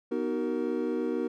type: chord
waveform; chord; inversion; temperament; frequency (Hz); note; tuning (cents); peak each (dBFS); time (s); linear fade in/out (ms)
triangle; B major seventh; none; equal with one note detuned; 246.9 / 311.1 / 377.1 / 466.2; B3 / D#4 / F#4 / A#4; 0 / 0 / +33 / 0; -31; 0.11-1.28; 10
effects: none